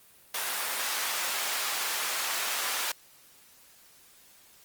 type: high-pass noise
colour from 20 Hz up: pink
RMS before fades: -31 dBFS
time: 0.34-2.92 s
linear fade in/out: 5 ms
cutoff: 980 Hz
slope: 12 dB/octave
effects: white hiss -57 dBFS RMS until 4.64 s + Opus 32 kbps